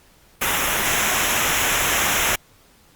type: noise with comb filter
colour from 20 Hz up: pink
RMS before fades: -20 dBFS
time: 0.41-2.36 s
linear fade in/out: 10 ms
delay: 0.22 ms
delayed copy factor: -0.75
effects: pink hiss -54 dBFS RMS until 2.95 s + Opus 48 kbps